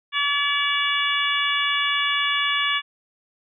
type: harmonic tone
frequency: 572 Hz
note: D5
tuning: 46 cents flat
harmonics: 2 / 3 / 4 / 5 / 6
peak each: -26 / -26 / -26 / -26 / -26 dBFS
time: 0.12-2.82 s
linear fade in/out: 50 ms
effects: none